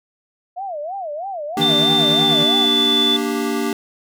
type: tone with vibrato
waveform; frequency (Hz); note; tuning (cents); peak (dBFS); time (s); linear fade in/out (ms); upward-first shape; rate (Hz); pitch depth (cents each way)
sine; 682; F5; -41; -24; 0.56-2.67; 20; sine; 3.1; 270
type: chord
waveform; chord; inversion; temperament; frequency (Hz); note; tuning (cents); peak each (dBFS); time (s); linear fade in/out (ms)
square; G minor; first; equal; 233.1 / 293.7 / 392; Bb3 / D4 / G4; 0 / 0 / 0; -24; 1.57-3.73; 2
type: tone with tremolo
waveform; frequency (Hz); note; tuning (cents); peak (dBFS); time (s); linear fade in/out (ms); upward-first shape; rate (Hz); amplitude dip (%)
square; 159; D#3; +38; -22; 1.59-2.44; 10; sine; 10; 75
type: tone with pitch glide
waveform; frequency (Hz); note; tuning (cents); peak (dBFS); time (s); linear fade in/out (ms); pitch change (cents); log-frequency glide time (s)
sine; 3575 to 3491; A7 to A7; +27 to -14; -14; 1.61-3.17; 10; -41; 2.16-2.5
effects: none